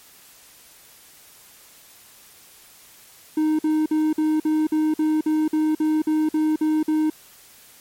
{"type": "tone bursts", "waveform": "triangle", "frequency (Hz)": 310, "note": "D#4", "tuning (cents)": -6, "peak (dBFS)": -15, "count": 14, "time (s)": [3.37, 7.1], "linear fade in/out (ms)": 5, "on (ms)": 220, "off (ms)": 50, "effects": ["white hiss -49 dBFS RMS until 7.8 s", "MP3 64 kbps"]}